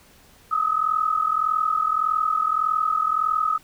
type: tone pair together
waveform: sine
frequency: 1244.5 / 1286.2 Hz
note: D#6 / E6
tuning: 0 / -43 cents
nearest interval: minor second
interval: 57 cents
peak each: -22 dBFS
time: 0.51-3.58 s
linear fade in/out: 10 ms
effects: pink hiss -53 dBFS RMS until 3.63 s